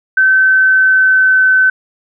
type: tone with pitch glide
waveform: sine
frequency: 1536 to 1522.7 Hz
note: G6 to F#6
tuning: -36 to +49 cents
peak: -6 dBFS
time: 0.17-1.7 s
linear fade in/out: 5 ms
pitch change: -15 cents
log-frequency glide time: 0.32-1.44 s
effects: none